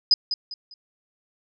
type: tone with echo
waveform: sine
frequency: 5000 Hz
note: D#8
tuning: 8 cents sharp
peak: -12 dBFS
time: 0.11-0.14 s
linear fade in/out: 2 ms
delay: 200 ms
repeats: 3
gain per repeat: -10 dB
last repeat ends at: 0.74 s
effects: none